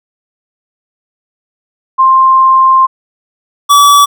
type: tone pair in turn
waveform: sine / square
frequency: 1053 / 1147.3 Hz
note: C6 / D6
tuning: +11 / -41 cents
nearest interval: minor second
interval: 148 cents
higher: second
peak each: -3 dBFS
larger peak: neither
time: 1.98-2.87 / 3.69-4.06 s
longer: first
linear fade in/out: 20 ms
effects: none